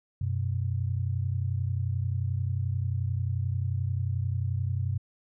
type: tone pair together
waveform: sine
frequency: 93.6 / 124.94 Hz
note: F#2 / B2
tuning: +20 / +20 cents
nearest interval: perfect fourth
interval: 500 cents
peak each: -28 / -30 dBFS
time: 0.21-4.98 s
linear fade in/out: 5 ms
effects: none